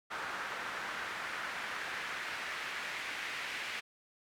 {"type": "noise with band-pass filter sweep", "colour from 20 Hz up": "pink", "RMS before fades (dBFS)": -40, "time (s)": [0.1, 3.81], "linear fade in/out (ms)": 20, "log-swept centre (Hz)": [1400, 2200], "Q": 1.7, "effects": []}